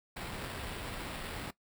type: noise with sample-and-hold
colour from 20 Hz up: pink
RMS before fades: -41 dBFS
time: 0.16-1.51 s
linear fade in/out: 10 ms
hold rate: 6300 Hz
effects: noise-tail reverb RT60 0.1 s tail -18 dB re dry